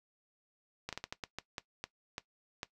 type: slowing click train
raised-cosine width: 0.2 ms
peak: -21 dBFS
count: 11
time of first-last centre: 0.89-2.631 s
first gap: 37 ms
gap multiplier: 1.32
effects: noise-tail reverb RT60 0.1 s tail -17 dB re dry